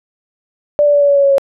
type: tone with pitch steps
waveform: sine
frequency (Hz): 587.3 / 581.9 / 576.5 / 571.2 / 566 / 560.8 / 555.6 / 550.5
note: D5 / D5 / D5 / D5 / C#5 / C#5 / C#5 / C#5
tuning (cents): 0 / -16 / -32 / -48 / +36 / +20 / +4 / -12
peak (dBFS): -7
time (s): 0.79-1.382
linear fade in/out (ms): 0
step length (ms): 74
effects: none

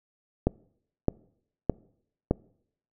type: click train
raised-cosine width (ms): 2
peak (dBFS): -8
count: 4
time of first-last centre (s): 0.47-2.31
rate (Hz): 1.63
effects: noise-tail reverb RT60 0.7 s tail -25 dB re dry

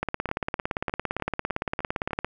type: two click trains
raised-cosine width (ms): 0.5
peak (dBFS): -21 / -11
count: 7 / 40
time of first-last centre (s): 0.29-2.108 / 0.03-2.246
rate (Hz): 3.3 / 17.6
effects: none

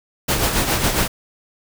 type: noise with tremolo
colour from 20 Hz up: pink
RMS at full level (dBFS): -17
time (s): 0.28-1.08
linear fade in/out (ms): 10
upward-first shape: sine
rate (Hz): 7.3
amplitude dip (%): 50
effects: none

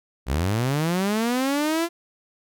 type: linear sweep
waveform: sawtooth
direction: up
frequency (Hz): 58.27 to 345.1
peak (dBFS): -17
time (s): 0.26-1.89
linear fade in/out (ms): 50
effects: none

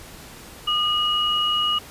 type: tone pair together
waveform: sine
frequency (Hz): 1219.3 / 2900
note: D#6 / F#7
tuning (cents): -35 / -35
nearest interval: octave + minor third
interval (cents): 1500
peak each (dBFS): -24 / -20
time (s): 0.67-1.79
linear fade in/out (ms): 10
effects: pink hiss -42 dBFS RMS until 1.9 s + resampled to 32000 Hz

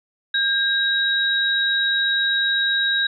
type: tone pair together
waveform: sine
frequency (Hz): 1609 / 3827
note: G6 / A#7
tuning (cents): +45 / +45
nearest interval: octave + minor third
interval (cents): 1500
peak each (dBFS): -20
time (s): 0.34-3.07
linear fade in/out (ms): 5
effects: none

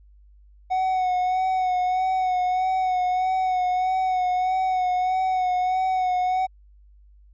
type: tone with vibrato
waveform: triangle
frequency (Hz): 740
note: F#5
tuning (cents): 0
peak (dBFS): -18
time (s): 0.7-6.47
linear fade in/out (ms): 20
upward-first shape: sine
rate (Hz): 1.6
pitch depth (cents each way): 29
effects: added 50 Hz sine -49 dBFS peak until 7.33 s + resampled to 16000 Hz

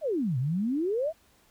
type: exponential two-way sweep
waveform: sine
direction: down then up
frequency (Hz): 680 to 120 to 680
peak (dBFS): -25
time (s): 0.01-1.13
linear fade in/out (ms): 50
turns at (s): 0.38
effects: pink hiss -63 dBFS RMS until 1.5 s

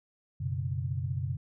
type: chord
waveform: sine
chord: F# suspended fourth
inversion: none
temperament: just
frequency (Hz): 92.5 / 123.33 / 138.75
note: F#2 / B2 / C#3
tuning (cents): 0 / -2 / +2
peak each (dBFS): -34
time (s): 0.4-1.37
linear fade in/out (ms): 10
effects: none

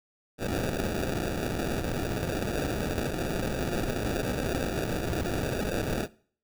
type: noise with sample-and-hold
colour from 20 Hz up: violet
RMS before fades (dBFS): -30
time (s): 0.38-6.08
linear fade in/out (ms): 50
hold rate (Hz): 1050
effects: noise-tail reverb RT60 0.5 s tail -21 dB re dry

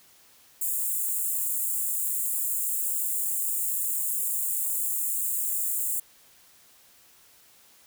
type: high-pass noise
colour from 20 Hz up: white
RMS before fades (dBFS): -28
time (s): 0.61-6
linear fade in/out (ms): 5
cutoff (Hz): 7100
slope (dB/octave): 96
effects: white hiss -57 dBFS RMS until 7.86 s

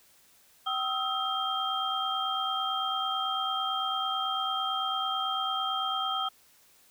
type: tone cluster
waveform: sine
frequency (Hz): 766 / 1270 / 1339 / 3195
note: G5 / D#6 / E6 / G7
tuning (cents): -40 / +35 / +27 / +32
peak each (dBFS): -34 / -32 / -37 / -32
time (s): 0.66-6.29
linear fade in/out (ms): 10
effects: white hiss -61 dBFS RMS until 6.9 s

